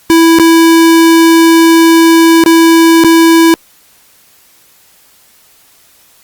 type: tone with dropouts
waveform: square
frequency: 329.6 Hz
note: E4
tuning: in tune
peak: -3 dBFS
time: 0.1-3.54 s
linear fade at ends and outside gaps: 0 ms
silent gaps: 0.387-0.397 / 2.438-2.461 / 3.038-3.046 s
effects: white hiss -45 dBFS RMS until 6.23 s + Opus 48 kbps